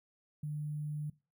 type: tone with sample-and-hold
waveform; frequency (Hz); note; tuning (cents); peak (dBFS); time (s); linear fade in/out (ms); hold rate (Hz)
sine; 150; D3; +37; -35; 0.43-1.1; 5; 11025
effects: noise-tail reverb RT60 0.3 s tail -20 dB re dry